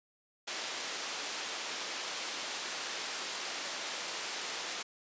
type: band-pass noise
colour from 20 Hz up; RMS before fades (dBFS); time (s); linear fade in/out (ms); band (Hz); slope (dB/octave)
white; -39; 0.47-4.83; 10; 340 to 5800; 12
effects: resampled to 16000 Hz